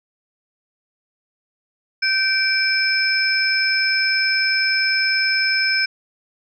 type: tone cluster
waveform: sine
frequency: 1550 / 2331 / 5200 Hz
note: G6 / D7 / E8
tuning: -20 / -14 / -24 cents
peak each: -20 dBFS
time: 2.02-5.86 s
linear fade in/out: 10 ms
effects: tanh soft clip ceiling -6 dBFS